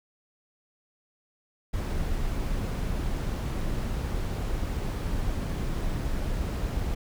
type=noise; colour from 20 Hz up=brown; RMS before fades=-29 dBFS; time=1.73-6.95 s; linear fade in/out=10 ms; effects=none